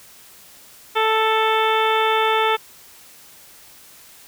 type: harmonic tone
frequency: 440.6 Hz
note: A4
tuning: 2 cents sharp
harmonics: 1 / 2 / 3 / 4 / 5 / 6 / 7 / 8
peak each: -21 / -20 / -22 / -28 / -27 / -29 / -31 / -28 dBFS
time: 0.95-2.57 s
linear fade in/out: 20 ms
effects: white hiss -46 dBFS RMS until 4.27 s